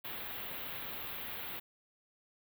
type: band-stop noise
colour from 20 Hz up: white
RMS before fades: -42 dBFS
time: 0.04-1.6 s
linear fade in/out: 10 ms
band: 3800 to 13000 Hz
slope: 48 dB/octave
effects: none